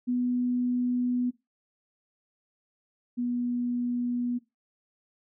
sine tone pair in turn, 246.9 / 243.4 Hz, B3 / B3, 0 / -25 cents, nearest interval unison, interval 25 cents, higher first, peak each -24 / -26 dBFS, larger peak first, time 0.07-1.31 / 3.17-4.39 s, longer first, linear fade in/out 20 ms, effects noise-tail reverb RT60 0.2 s tail -17 dB re dry

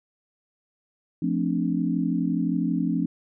sine chord, D minor seventh, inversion first, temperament equal, 174.61 / 220 / 261.6 / 293.7 Hz, F3 / A3 / C4 / D4, 0 / 0 / 0 / 0 cents, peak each -26 / -29 / -27 / -28 dBFS, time 1.22-3.06 s, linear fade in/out 5 ms, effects none

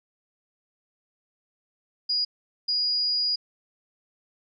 sine tone bursts at uneven times, 4888 Hz, D#8, 32 cents flat, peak -22 dBFS, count 2, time 2.09-2.25 / 2.68-3.36 s, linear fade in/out 10 ms, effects none

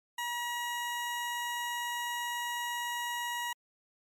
20% pulse tone, 958 Hz, A#5, 47 cents sharp, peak -28 dBFS, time 0.18-3.53 s, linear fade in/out 5 ms, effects MP3 64 kbps

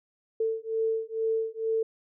sine beating tone pair, 445.4 / 447.6 Hz, A4 / A4, +21 / +30 cents, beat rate 2.2 Hz, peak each -29 dBFS, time 0.4-1.83 s, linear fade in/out 5 ms, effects none

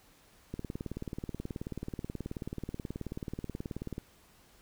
click train, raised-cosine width 3 ms, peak -24 dBFS, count 65, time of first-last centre 0.54-3.981 s, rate 18.6 Hz, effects pink hiss -62 dBFS RMS until 4.61 s

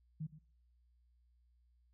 sine tone with echo, 155.4 Hz, D#3, 2 cents flat, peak -38 dBFS, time 0.2-0.27 s, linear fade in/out 10 ms, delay 120 ms, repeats 1, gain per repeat -15 dB, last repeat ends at 0.39 s, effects noise-tail reverb RT60 0.6 s tail -22 dB re dry + added 60 Hz sine -68 dBFS peak until 1.93 s

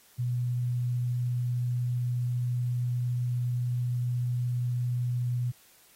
sine tone, 122.8 Hz, B2, 9 cents flat, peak -26 dBFS, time 0.18-5.52 s, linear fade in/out 20 ms, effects white hiss -59 dBFS RMS until 5.95 s + AAC 48 kbps

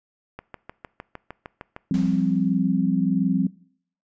click train, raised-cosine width 0.5 ms, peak -20 dBFS, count 10, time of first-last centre 0.39-1.764 s, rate 6.55 Hz
sine chord, F suspended second, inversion none, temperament equal, 174.61 / 196 / 261.6 Hz, F3 / G3 / C4, 0 / 0 / 0 cents, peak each -23 dBFS, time 1.91-3.47 s, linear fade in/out 2 ms
pink noise with exponential decay, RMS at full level -39 dBFS, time 1.94-2.82 s, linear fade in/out 1 ms, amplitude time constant 190 ms
effects noise-tail reverb RT60 0.6 s tail -22 dB re dry + resampled to 16000 Hz

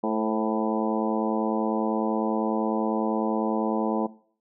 harmonic tone with a mistuned harmonic, 110 Hz, A2, in tune, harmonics 2 / 3 / 4 / 5 / 6 / 7 / 8 / 9, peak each -28 / -30 / -31 / -32 / -33 / -33 / -34 / -35 dBFS, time 0.03-4.07 s, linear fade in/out 10 ms, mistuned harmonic 5, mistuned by -45 cents, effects noise-tail reverb RT60 0.5 s tail -20 dB re dry

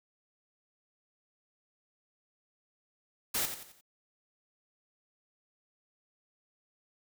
white noise with echo, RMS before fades -31 dBFS, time 3.34-3.46 s, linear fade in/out 10 ms, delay 88 ms, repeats 4, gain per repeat -8 dB, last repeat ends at 3.812 s, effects none

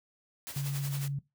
white noise with tremolo, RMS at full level -40 dBFS, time 0.47-1.08 s, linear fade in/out 0 ms, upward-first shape sine, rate 11 Hz, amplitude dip 60%
sine tone with vibrato, 140 Hz, C#3, 18 cents sharp, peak -30 dBFS, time 0.56-1.19 s, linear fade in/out 5 ms, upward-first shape triangle, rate 13 Hz, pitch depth 12 cents each way
effects noise-tail reverb RT60 0.2 s tail -19 dB re dry

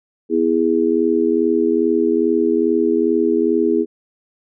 sine chord, E major, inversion second, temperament just, 247.2 / 329.6 / 412 Hz, B3 / E4 / G#4, +2 / 0 / -14 cents, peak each -20 / -17 / -17 dBFS, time 0.29-3.86 s, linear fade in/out 50 ms, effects none

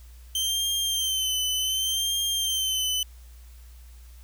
sawtooth tone with vibrato, 3109 Hz, G7, 15 cents flat, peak -21 dBFS, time 0.35-3.03 s, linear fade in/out 2 ms, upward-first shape sine, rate 0.67 Hz, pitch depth 52 cents each way, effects added 60 Hz sine -44 dBFS peak until 4.23 s + white hiss -58 dBFS RMS until 4.23 s

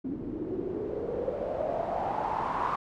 white noise with low-pass filter sweep, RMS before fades -32 dBFS, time 0.04-2.76 s, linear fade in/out 10 ms, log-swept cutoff 270 to 1100 Hz, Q 6, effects none

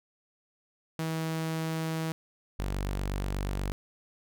sawtooth tone pair in turn, 161 / 48.28 Hz, E3 / G1, -41 / -26 cents, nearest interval octave + major sixth, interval 2085 cents, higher first, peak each -26 dBFS, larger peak neither, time 0.99-2.12 / 2.59-3.72 s, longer neither, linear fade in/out 0 ms, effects none

